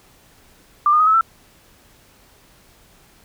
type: tone with pitch steps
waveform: sine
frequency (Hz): 1186 / 1221.5 / 1258 / 1295.6 / 1334.3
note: D6 / D#6 / D#6 / E6 / E6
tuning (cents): +17 / -32 / +19 / -30 / +21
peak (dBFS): -11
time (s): 0.86-1.21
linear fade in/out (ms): 2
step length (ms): 70
effects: pink hiss -52 dBFS RMS until 3.24 s